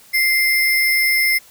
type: tone with sample-and-hold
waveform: sine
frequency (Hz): 2093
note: C7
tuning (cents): 0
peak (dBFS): -13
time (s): 0.13-1.39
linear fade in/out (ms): 20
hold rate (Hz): 7350
effects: white hiss -47 dBFS RMS until 1.5 s